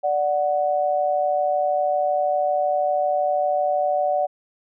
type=tone pair together; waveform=sine; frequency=587.3 / 740 Hz; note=D5 / F#5; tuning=0 / 0 cents; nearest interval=major third; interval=400 cents; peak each=-21 dBFS; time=0.03-4.27 s; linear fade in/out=20 ms; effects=none